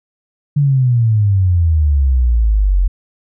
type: exponential sweep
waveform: sine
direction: down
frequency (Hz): 147.6 to 43.68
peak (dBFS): -9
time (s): 0.56-2.88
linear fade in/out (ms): 10
effects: none